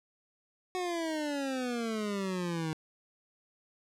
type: exponential sweep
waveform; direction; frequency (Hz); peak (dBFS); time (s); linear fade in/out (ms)
25% pulse; down; 370.5 to 155.56; -28; 0.75-2.73; 0
effects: low-pass 9000 Hz 12 dB/octave + 11-bit